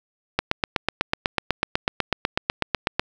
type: click train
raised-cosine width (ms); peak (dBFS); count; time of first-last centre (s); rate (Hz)
0.3; -3; 22; 0.39-2.995; 8.06
effects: 7-bit